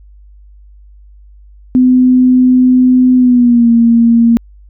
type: tone with pitch glide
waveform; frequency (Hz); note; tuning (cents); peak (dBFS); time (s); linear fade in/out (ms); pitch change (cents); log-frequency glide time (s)
sine; 253.5 to 232.5; B3 to A#3; +45 to -4; -4; 1.75-4.37; 0; -149; 3.16-3.7
effects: added 50 Hz sine -36 dBFS peak until 4.69 s